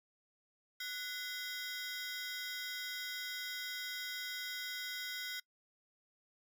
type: ring-modulated tone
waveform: 20% pulse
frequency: 1756 Hz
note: A6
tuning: 4 cents flat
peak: -32 dBFS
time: 0.8-5.4 s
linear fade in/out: 5 ms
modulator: 277 Hz
effects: noise-tail reverb RT60 0.1 s tail -23 dB re dry